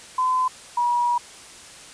sine tone pair in turn, 1020 / 962.8 Hz, C6 / B5, -44 / -44 cents, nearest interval minor second, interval 100 cents, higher first, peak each -18 dBFS, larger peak neither, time 0.18-0.48 / 0.77-1.18 s, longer second, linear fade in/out 5 ms, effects white hiss -43 dBFS RMS until 1.93 s + resampled to 22050 Hz

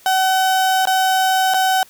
35% pulse tone with dropouts, 757 Hz, F#5, 39 cents sharp, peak -12 dBFS, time 0.06-1.83 s, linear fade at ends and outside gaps 1 ms, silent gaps 0.854-0.872 / 1.538-1.543 s, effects white hiss -48 dBFS RMS until 1.89 s

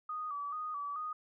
sine tone with vibrato, 1193 Hz, D6, 27 cents sharp, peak -36 dBFS, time 0.09-1.13 s, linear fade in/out 5 ms, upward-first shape square, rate 2.3 Hz, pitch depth 66 cents each way, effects none

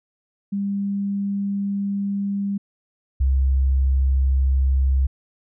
sine tone pair in turn, 199.6 / 66.61 Hz, G3 / C2, +32 / +32 cents, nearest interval octave + perfect fifth, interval 1900 cents, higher first, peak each -21 / -15 dBFS, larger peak second, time 0.52-2.58 / 3.2-5.07 s, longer first, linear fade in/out 10 ms, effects none

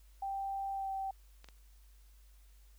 sine tone with pitch glide, 784 to 775 Hz, G5 to G5, 0 to -20 cents, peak -35 dBFS, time 0.22-1.11 s, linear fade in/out 5 ms, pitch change -20 cents, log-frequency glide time 0.73-0.9 s
clicks, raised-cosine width 0.2 ms, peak -35 dBFS, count 2, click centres 1.444 / 1.487 s
effects added 50 Hz sine -57 dBFS peak until 2.78 s + white hiss -70 dBFS RMS until 2.78 s

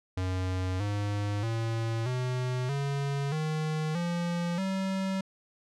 square tone with pitch steps, 92.5 / 102.64 / 113.88 / 126.36 / 140.2 / 155.57 / 172.61 / 191.52 Hz, F#2 / G#2 / A#2 / B2 / C#3 / D#3 / F3 / G3, 0 / -20 / -40 / +40 / +20 / 0 / -20 / -40 cents, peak -29 dBFS, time 0.17-5.21 s, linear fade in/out 5 ms, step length 630 ms, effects low-pass 7000 Hz 12 dB/octave

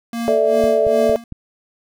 square tone with tremolo, 232.6 Hz, A#3, 4 cents flat, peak -21 dBFS, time 0.13-1.24 s, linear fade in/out 2 ms, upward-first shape sine, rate 2.5 Hz, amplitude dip 85%
sine chord, A suspended fourth, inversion none, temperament equal, 440 / 587.3 / 659.3 Hz, A4 / D5 / E5, 0 / 0 / 0 cents, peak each -17 dBFS, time 0.28-1.16 s, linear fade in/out 0 ms
click train, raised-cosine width 5 ms, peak -17 dBFS, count 4, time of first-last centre 0.64-1.323 s, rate 4.39 Hz
effects none

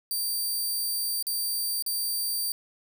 10% pulse tone with dropouts, 4664 Hz, D8, 13 cents flat, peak -20 dBFS, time 0.11-2.52 s, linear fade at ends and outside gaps 1 ms, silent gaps 1.226-1.268 / 1.824-1.863 s, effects none

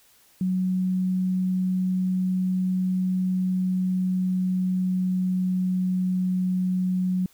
sine tone with pitch glide, 185 to 183.83 Hz, F#3 to F#3, 0 to -11 cents, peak -21 dBFS, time 0.41-7.26 s, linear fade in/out 2 ms, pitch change -11 cents, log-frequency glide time 3.1-6.52 s, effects white hiss -58 dBFS RMS until 7.33 s

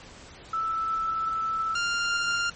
sine / sawtooth tone pair in turn, 1318 / 1396.4 Hz, E6 / F6, -1 / -1 cents, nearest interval minor second, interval 100 cents, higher second, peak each -25 / -21 dBFS, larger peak second, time 0.53-1.75 / 1.75-2.5 s, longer first, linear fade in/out 5 ms, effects pink hiss -47 dBFS RMS until 2.55 s + MP3 32 kbps

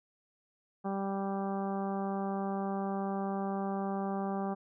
harmonic tone, 195.8 Hz, G3, 2 cents flat, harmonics 1 / 2 / 3 / 4 / 5 / 6 / 7 / 8, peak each -34 / -39 / -42 / -38 / -47 / -45 / -55 / -55 dBFS, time 0.84-4.55 s, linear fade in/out 20 ms, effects none

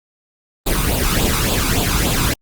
pink noise with flanger, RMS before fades -17 dBFS, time 0.66-2.34 s, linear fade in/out 10 ms, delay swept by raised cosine 0.25 to 0.84 ms, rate 3.5 Hz, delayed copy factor +0.65, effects Opus 32 kbps

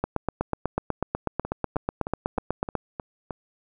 two click trains, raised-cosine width 1 ms, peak -17 / -10 dBFS, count 7 / 23, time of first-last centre 1.45-3.308 / 0.04-2.753 s, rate 3.23 / 8.11 Hz, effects none

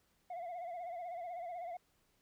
sine tone with vibrato, 698 Hz, F5, 1 cent flat, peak -38 dBFS, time 0.3-1.77 s, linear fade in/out 5 ms, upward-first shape sine, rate 16 Hz, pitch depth 78 cents each way, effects tanh soft clip ceiling -40 dBFS + pink hiss -75 dBFS RMS until 2.21 s

